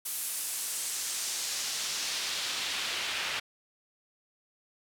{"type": "noise with band-pass filter sweep", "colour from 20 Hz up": "pink", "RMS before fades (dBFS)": -34, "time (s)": [0.05, 3.4], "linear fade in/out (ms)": 10, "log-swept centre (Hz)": [12000, 2600], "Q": 1.1, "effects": []}